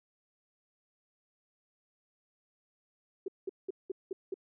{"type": "tone bursts", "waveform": "sine", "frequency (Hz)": 381.3, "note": "G4", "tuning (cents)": -48, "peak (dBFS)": -32, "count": 6, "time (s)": [3.26, 4.342], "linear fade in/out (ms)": 5, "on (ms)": 22, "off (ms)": 190, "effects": []}